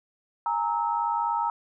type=tone cluster; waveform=sine; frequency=826 / 926 / 1296 Hz; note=G#5 / A#5 / E6; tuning=-10 / -12 / -30 cents; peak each=-31 / -25 / -31 dBFS; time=0.46-1.5 s; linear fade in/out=2 ms; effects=none